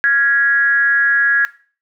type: tone with frequency modulation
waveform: sine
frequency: 1661.2 Hz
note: G#6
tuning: in tune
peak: -10 dBFS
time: 0.04-1.45 s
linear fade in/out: 0 ms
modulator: 260 Hz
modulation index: 0.45
effects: noise-tail reverb RT60 0.4 s tail -17 dB re dry